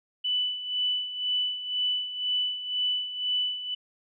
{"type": "tone with tremolo", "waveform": "sine", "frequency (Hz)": 2984, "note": "F#7", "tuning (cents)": 14, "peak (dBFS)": -23, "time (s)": [0.24, 3.75], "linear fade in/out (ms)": 10, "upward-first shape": "sine", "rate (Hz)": 2, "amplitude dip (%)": 70, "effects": []}